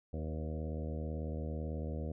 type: harmonic tone with a mistuned harmonic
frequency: 78.1 Hz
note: D#2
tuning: 7 cents sharp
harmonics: 1 / 2 / 3 / 4 / 5 / 6 / 7 / 8 / 9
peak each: -38 / -43 / -45 / -49 / -52 / -48 / -49 / -54 / -57 dBFS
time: 0.13-2.12 s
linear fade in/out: 5 ms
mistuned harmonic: 6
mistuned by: +30 cents
effects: none